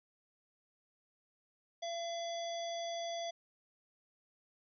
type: harmonic tone with a mistuned harmonic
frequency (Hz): 678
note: E5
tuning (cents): +49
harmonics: 1 / 3 / 5 / 7 / 9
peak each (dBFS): -38 / -52 / -46 / -53 / -51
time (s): 1.82-3.31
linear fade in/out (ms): 10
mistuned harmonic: 9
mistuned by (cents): -35
effects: none